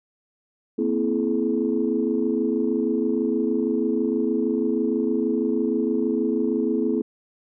sine tone cluster, 232.5 / 258.8 / 330.1 / 425.6 Hz, A#3 / C4 / E4 / G#4, -4 / -19 / +2 / +42 cents, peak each -25 dBFS, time 0.78-7.02 s, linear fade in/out 10 ms, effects tanh soft clip ceiling -10 dBFS

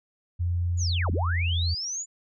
sine tone with pitch glide, 87.31 to 85.46 Hz, F2 to F2, 0 to -37 cents, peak -23 dBFS, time 0.39-1.75 s, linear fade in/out 20 ms, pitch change -37 cents, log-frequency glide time 0.86-1.56 s
sine linear two-way sweep, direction down then up, 7110 to 32.11 to 7110 Hz, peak -29 dBFS, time 0.77-2.06 s, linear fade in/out 50 ms, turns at 1.11 s
effects none

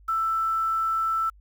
sine tone with quantisation, 1326 Hz, E6, 10 cents sharp, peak -22 dBFS, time 0.08-1.3 s, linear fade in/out 10 ms, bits 8, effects added 50 Hz sine -50 dBFS peak until 1.4 s

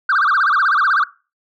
sine tone with vibrato, 1337 Hz, E6, 24 cents sharp, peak -10 dBFS, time 0.09-1.04 s, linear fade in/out 5 ms, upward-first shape sine, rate 16 Hz, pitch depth 300 cents each way, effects noise-tail reverb RT60 0.3 s tail -19 dB re dry + tanh soft clip ceiling -10 dBFS

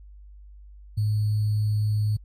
sine tone with sample-and-hold, 106 Hz, G#2, 36 cents sharp, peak -20 dBFS, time 0.97-2.17 s, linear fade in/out 10 ms, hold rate 4410 Hz, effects added 50 Hz sine -43 dBFS peak until 2.24 s + MP3 64 kbps

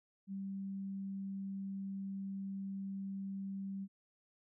sine tone, 195 Hz, G3, 9 cents flat, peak -39 dBFS, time 0.27-3.88 s, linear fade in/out 50 ms, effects none

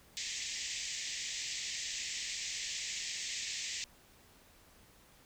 white band-pass noise, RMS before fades -40 dBFS, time 0.17-3.84 s, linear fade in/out 0 ms, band 1800 to 7700 Hz, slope 96 dB/octave, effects pink hiss -62 dBFS RMS until 5.25 s

